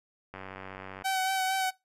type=click train; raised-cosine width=0.5 ms; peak=-26 dBFS; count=66; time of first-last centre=0.34-1.021 s; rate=95.4 Hz
type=tone with vibrato; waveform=sawtooth; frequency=760 Hz; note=F#5; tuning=46 cents sharp; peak=-23 dBFS; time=1.04-1.71 s; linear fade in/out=20 ms; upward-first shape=sine; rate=4.4 Hz; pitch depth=22 cents each way
effects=noise-tail reverb RT60 0.2 s tail -21 dB re dry + resampled to 32000 Hz